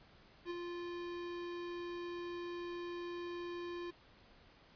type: tone with ADSR envelope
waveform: square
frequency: 348.4 Hz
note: F4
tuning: 4 cents flat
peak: -38 dBFS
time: 0.45-3.91 s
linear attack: 53 ms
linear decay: 19 ms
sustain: -4 dB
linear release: 11 ms
effects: pink hiss -63 dBFS RMS until 4.75 s + resampled to 11025 Hz